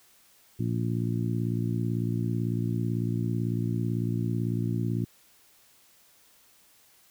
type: harmonic tone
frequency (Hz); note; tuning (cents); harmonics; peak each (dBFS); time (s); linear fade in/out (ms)
58; A#1; -8; 2 / 3 / 4 / 5 / 6; -28 / -32 / -34 / -36 / -38; 0.59-5.05; 10
effects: white hiss -60 dBFS RMS until 7.1 s